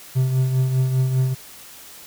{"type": "tone with tremolo", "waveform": "triangle", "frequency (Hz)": 130, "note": "C3", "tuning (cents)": -11, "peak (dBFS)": -12, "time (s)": [0.15, 1.35], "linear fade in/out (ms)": 20, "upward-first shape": "triangle", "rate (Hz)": 5, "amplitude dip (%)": 55, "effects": ["white hiss -42 dBFS RMS until 2.06 s"]}